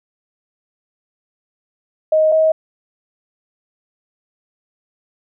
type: tone pair in turn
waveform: sine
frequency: 626 / 634 Hz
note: D#5 / D#5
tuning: +10 / +32 cents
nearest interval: unison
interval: 22 cents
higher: second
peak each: -10 dBFS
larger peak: neither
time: 2.12-2.32 / 2.32-2.52 s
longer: neither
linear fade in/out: 5 ms
effects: none